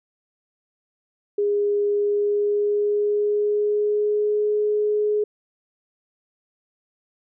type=tone with pitch glide; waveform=sine; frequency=410 to 420.3 Hz; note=G#4 to G#4; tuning=-22 to +21 cents; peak=-18 dBFS; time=1.38-5.24 s; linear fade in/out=5 ms; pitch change=+43 cents; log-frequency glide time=1.86-4.52 s; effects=none